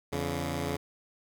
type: tone pair together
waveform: 10% pulse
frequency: 85.2 / 141.45 Hz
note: F2 / C#3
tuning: -42 / +35 cents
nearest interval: major sixth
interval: 877 cents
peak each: -25 dBFS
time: 0.12-0.77 s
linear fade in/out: 10 ms
effects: none